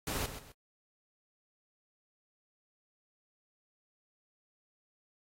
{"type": "noise with echo", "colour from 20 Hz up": "pink", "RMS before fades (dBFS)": -36, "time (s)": [0.07, 0.26], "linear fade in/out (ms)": 2, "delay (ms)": 130, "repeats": 2, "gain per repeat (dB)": -10, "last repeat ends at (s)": 0.52, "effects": ["AAC 48 kbps"]}